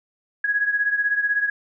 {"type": "beating tone pair", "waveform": "sine", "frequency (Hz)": [1661.2, 1677.2], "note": ["G#6", "G#6"], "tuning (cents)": [0, 17], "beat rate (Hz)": 16, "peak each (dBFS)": [-20, -25], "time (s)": [0.44, 1.5], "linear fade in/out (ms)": 5, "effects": []}